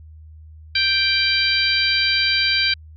harmonic tone, 784 Hz, G5, in tune, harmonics 2 / 3 / 4 / 5 / 6, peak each -24 / -21 / -24 / -23 / -21 dBFS, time 0.75-2.74 s, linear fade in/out 5 ms, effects added 78 Hz sine -39 dBFS peak until 2.96 s

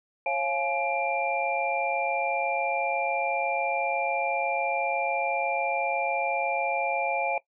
sine tone cluster, 544 / 692 / 846 / 2376 Hz, C#5 / F5 / G#5 / D7, -33 / -16 / +32 / +20 cents, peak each -30 dBFS, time 0.26-7.38 s, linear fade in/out 2 ms, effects noise-tail reverb RT60 0.1 s tail -19 dB re dry

